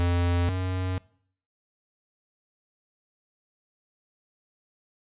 square tone pair in turn, 87.31 / 92.39 Hz, F2 / F#2, 0 / -2 cents, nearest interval minor second, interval 98 cents, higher second, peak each -22 / -27 dBFS, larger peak first, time 0-0.49 / 0.49-0.98 s, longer neither, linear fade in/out 0 ms, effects noise-tail reverb RT60 0.6 s tail -22 dB re dry + resampled to 8000 Hz

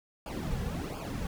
brown noise with flanger, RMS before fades -35 dBFS, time 0.26-1.27 s, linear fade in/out 2 ms, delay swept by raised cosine 0.51 to 3.31 ms, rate 1.4 Hz, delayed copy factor -0.85, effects none

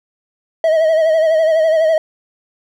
triangle tone with vibrato, 639 Hz, D#5, 46 cents sharp, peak -8 dBFS, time 0.64-1.98 s, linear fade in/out 2 ms, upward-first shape sine, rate 12 Hz, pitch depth 53 cents each way, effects none

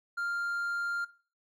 triangle tone, 1396.9 Hz, F6, in tune, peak -29 dBFS, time 0.17-1.05 s, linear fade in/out 10 ms, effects noise-tail reverb RT60 0.4 s tail -17 dB re dry

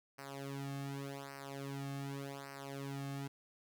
sawtooth tone with flanger, 138.59 Hz, C#3, in tune, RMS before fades -44 dBFS, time 0.18-3.28 s, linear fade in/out 10 ms, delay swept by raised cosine 0.28 to 2.08 ms, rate 0.86 Hz, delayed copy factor -0.95, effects none

